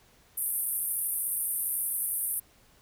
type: band-pass noise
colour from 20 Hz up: white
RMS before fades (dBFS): -31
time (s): 0.37-2.4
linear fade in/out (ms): 10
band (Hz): 9000 to 14000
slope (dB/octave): 96
effects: pink hiss -61 dBFS RMS until 2.81 s